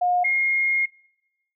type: tone pair in turn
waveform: sine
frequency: 716 / 2141 Hz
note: F5 / C7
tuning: +43 / +39 cents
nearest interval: octave + perfect fifth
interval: 1896 cents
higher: second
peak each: -18 dBFS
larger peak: neither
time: 0.01-0.24 / 0.24-0.86 s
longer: second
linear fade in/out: 10 ms
effects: noise-tail reverb RT60 0.9 s tail -25 dB re dry